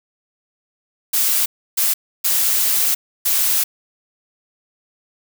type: noise bursts at uneven times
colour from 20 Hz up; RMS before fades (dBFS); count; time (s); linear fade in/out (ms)
blue; -17; 4; 1.13-1.46 / 1.77-1.94 / 2.24-2.95 / 3.25-3.64; 10
effects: none